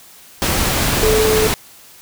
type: tone in noise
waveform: sine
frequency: 434.3 Hz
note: A4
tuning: 23 cents flat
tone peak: -13 dBFS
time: 1.03-1.47 s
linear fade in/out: 0 ms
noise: pink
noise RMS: -17 dBFS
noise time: 0.42-1.54 s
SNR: +1 dB
effects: white hiss -43 dBFS RMS until 2.01 s

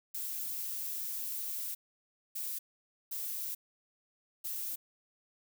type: noise bursts at uneven times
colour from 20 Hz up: violet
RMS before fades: -38 dBFS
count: 4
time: 0.14-1.75 / 2.35-2.59 / 3.11-3.55 / 4.44-4.76 s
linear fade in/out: 10 ms
effects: none

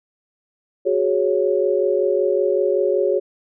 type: chord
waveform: sine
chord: F# suspended second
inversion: none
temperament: equal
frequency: 370 / 415.3 / 554.4 Hz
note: F#4 / G#4 / C#5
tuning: 0 / 0 / 0 cents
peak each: -20 dBFS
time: 0.85-3.2 s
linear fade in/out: 20 ms
effects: none

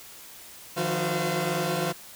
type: tone cluster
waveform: sawtooth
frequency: 154.8 / 177.2 / 363.3 / 512 / 683 Hz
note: D#3 / F3 / F#4 / C5 / F5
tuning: -9 / +25 / -32 / -38 / -39 cents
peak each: -28 dBFS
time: 0.76-1.93 s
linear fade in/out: 20 ms
effects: white hiss -46 dBFS RMS until 2.15 s

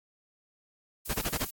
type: noise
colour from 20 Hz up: violet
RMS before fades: -38 dBFS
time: 1.05-1.51 s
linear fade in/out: 10 ms
type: noise bursts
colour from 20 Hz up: pink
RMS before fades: -30 dBFS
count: 5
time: 1.09-1.451 s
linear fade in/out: 10 ms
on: 49 ms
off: 29 ms
effects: AAC 64 kbps

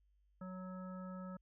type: harmonic tone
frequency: 185.2 Hz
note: F#3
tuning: 2 cents sharp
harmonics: 1 / 3 / 5 / 7 / 9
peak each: -45 / -53 / -61 / -54 / -66 dBFS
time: 0.41-1.37 s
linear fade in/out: 5 ms
effects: added 50 Hz sine -70 dBFS peak until 1.41 s

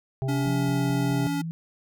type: harmonic tone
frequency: 132.7 Hz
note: C3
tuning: 25 cents sharp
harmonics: 1 / 3 / 5 / 6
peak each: -25 / -35 / -39 / -41 dBFS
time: 0.22-1.27 s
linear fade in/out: 0 ms
type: tone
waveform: square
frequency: 282.7 Hz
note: C#4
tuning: 34 cents sharp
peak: -27 dBFS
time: 0.28-1.42 s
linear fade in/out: 10 ms
type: tone with pitch glide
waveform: sine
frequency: 174.9 to 164.13 Hz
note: F3 to E3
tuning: +3 to -7 cents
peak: -29 dBFS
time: 0.46-1.51 s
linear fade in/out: 0 ms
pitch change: -110 cents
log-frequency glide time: 1.05-1.34 s
type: click train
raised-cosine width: 5 ms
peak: -34 dBFS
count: 4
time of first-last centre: 0.48-1.113 s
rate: 4.74 Hz
effects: none

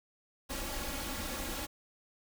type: noise with comb filter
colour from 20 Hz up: pink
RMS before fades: -38 dBFS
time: 0.49-1.67 s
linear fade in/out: 20 ms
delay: 3.6 ms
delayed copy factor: +0.85
effects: none

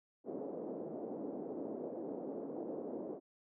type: band-pass noise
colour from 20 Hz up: pink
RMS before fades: -43 dBFS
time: 0.24-3.2 s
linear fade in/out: 50 ms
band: 250 to 570 Hz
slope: 24 dB/octave
effects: none

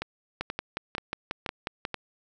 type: two click trains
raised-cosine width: 0.3 ms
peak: -14 / -15 dBFS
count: 9 / 5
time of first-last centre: 0.41-1.851 / 0.02-1.943 s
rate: 5.55 / 2.08 Hz
effects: none

